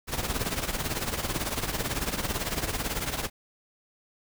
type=noise with tremolo; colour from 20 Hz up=pink; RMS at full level=-27 dBFS; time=0.07-3.3 s; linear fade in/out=50 ms; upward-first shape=triangle; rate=18 Hz; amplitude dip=80%; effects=none